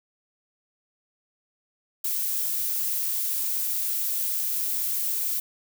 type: noise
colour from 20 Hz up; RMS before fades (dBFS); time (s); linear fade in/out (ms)
violet; -27; 2.04-5.4; 5
effects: none